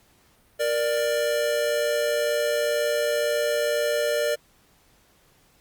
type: tone pair together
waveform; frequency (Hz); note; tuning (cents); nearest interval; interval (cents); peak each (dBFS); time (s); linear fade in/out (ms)
square; 469.2 / 591.2; A#4 / D5; +11 / +11; major third; 400; -27 / -24; 0.59-4.36; 20
effects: pink hiss -60 dBFS RMS until 5.6 s + Opus 48 kbps